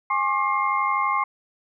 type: tone cluster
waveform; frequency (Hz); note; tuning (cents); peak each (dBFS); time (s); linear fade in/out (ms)
sine; 825 / 1077 / 1169 / 2120; G#5 / C6 / D6 / C7; -12 / +50 / -8 / +22; -28 / -22 / -27 / -28; 0.1-1.24; 5
effects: none